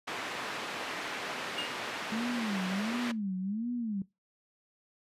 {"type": "band-pass noise", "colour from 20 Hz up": "white", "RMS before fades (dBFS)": -38, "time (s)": [0.07, 3.12], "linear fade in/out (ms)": 10, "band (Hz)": [200, 2400], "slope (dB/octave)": 12}
{"type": "tone with exponential decay", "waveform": "triangle", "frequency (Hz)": 2835, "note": "F7", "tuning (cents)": 25, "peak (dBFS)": -30, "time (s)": [1.58, 1.86], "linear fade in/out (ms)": 2, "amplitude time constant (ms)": 60}
{"type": "tone with vibrato", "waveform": "sine", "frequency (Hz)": 212.6, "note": "G#3", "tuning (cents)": 41, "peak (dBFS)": -31, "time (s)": [2.12, 4.02], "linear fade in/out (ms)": 2, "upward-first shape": "sine", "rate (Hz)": 1.4, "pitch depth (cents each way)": 240}
{"effects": ["noise-tail reverb RT60 0.2 s tail -20 dB re dry", "resampled to 32000 Hz"]}